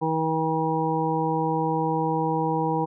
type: harmonic tone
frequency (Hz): 160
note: D#3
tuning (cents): +49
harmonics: 1 / 2 / 3 / 5 / 6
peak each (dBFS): -28 / -28 / -28 / -28 / -28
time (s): 0.01-2.86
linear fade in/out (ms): 20
effects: none